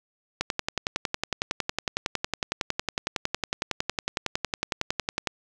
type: click train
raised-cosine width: 0.2 ms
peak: -8 dBFS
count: 54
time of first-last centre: 0.41-5.272 s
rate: 10.9 Hz
effects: none